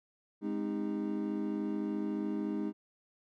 triangle chord, Ab major seventh, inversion none, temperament equal with one note detuned, 207.7 / 261.6 / 311.1 / 400.7 Hz, Ab3 / C4 / Eb4 / G4, 0 / 0 / 0 / +38 cents, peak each -34 / -39 / -34 / -40 dBFS, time 0.41-2.73 s, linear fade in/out 50 ms, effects none

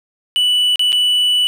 triangle tone with dropouts, 2965 Hz, F#7, 3 cents sharp, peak -10 dBFS, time 0.36-1.47 s, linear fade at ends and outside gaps 0 ms, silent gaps 0.758-0.794 / 0.921-0.928 s, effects 8-bit

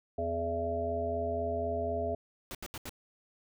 harmonic tone, 84 Hz, E2, 33 cents sharp, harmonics 1 / 3 / 5 / 7 / 8, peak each -38 / -41 / -37 / -39 / -33 dBFS, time 0.18-2.15 s, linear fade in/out 5 ms
pink noise bursts, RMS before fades -41 dBFS, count 4, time 2.51-2.893 s, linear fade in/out 0 ms, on 38 ms, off 77 ms
effects none

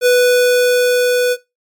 square tone with level ramp, 493.9 Hz, B4, in tune, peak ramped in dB -8 to -12 dBFS, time 0.01-1.37 s, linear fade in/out 50 ms, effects noise-tail reverb RT60 0.2 s tail -18 dB re dry + MP3 96 kbps

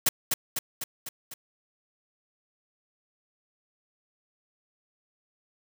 white noise with echo, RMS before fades -21 dBFS, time 0.06-0.09 s, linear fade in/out 5 ms, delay 250 ms, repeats 5, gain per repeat -4 dB, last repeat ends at 1.34 s, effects none

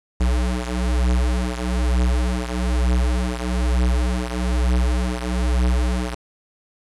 square beating tone pair, 61 / 62.1 Hz, B1 / B1, -21 / +10 cents, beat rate 1.1 Hz, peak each -20 / -23 dBFS, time 0.2-6.15 s, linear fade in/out 10 ms, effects resampled to 24000 Hz + 7-bit

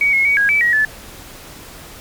sine tone with pitch steps, 2257 / 2170 / 2254 / 1643 / 2308 / 1901 / 1736 Hz, C#7 / C#7 / C#7 / G#6 / D7 / A#6 / A6, +31 / -37 / +28 / -19 / -31 / +33 / -24 cents, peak -11 dBFS, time 0.01-0.85 s, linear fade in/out 2 ms, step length 120 ms, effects pink hiss -37 dBFS RMS until 2 s + MP3 96 kbps

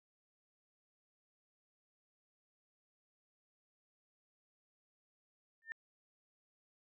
sine tone with exponential growth, 1800 Hz, A6, 39 cents sharp, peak -36 dBFS, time 5.62-5.72 s, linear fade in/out 0 ms, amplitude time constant 21 ms, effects AAC 64 kbps

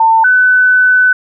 sine tone pair in turn, 897 / 1503.3 Hz, A5 / F#6, +33 / +27 cents, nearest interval major sixth, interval 894 cents, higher second, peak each -5 dBFS, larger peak neither, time 0-0.24 / 0.24-1.13 s, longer second, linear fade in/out 5 ms, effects none

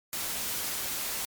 white noise, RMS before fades -33 dBFS, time 0.13-1.25 s, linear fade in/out 0 ms, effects MP3 96 kbps

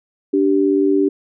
sine tone pair together, 291.3 / 388.8 Hz, D4 / G4, -14 / -14 cents, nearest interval perfect fourth, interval 500 cents, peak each -15 dBFS, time 0.33-1.09 s, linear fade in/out 10 ms, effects none

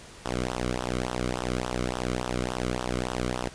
sawtooth tone with flanger, 61.9 Hz, B1, 5 cents sharp, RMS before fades -30 dBFS, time 0.25-3.49 s, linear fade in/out 5 ms, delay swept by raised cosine 0.43 to 1.18 ms, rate 3.5 Hz, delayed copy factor -1, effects pink hiss -47 dBFS RMS until 3.54 s + resampled to 22050 Hz

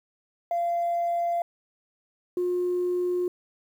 sine tone pair in turn, 689 / 357.7 Hz, F5 / F4, -24 / +41 cents, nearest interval major seventh, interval 1135 cents, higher first, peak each -22 / -22 dBFS, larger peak neither, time 0.51-1.42 / 2.37-3.28 s, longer neither, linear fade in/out 2 ms, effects tanh soft clip ceiling -20 dBFS + 9-bit

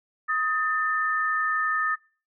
sine tone pair together, 1256 / 1787.1 Hz, D#6 / A6, +16 / +26 cents, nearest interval tritone, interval 610 cents, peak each -25 dBFS, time 0.28-1.96 s, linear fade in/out 20 ms, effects noise-tail reverb RT60 0.4 s tail -25 dB re dry

